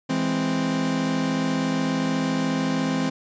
40% pulse chord, E augmented, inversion none, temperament equal, 164.81 / 207.7 / 261.6 Hz, E3 / G#3 / B#3, 0 / 0 / 0 cents, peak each -27 / -28 / -23 dBFS, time 0.09-3.1 s, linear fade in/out 10 ms, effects resampled to 16000 Hz

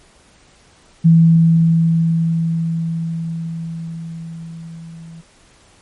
sine tone with level ramp, 164.81 Hz, E3, in tune, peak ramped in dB -5 to -33 dBFS, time 1.04-5.22 s, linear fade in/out 20 ms, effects pink hiss -50 dBFS RMS until 5.81 s + MP3 48 kbps

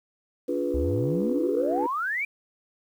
sine chord, D diminished seventh, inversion none, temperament equal with one note detuned, 286.8 / 349.2 / 415.3 / 493.9 Hz, D4 / F4 / Ab4 / Cb5, -41 / 0 / 0 / 0 cents, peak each -29 / -29 / -34 / -28 dBFS, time 0.48-1.87 s, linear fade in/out 10 ms
sine exponential sweep, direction up, 63.1 to 2408 Hz, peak -25 dBFS, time 0.74-2.25 s, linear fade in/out 5 ms
effects tanh soft clip ceiling -14 dBFS + 9-bit

